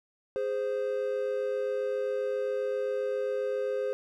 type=tone pair together; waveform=triangle; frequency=413.4 / 520.9 Hz; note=G#4 / C5; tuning=-8 / -8 cents; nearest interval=major third; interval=400 cents; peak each=-30 / -28 dBFS; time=0.36-3.93 s; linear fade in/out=0 ms; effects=none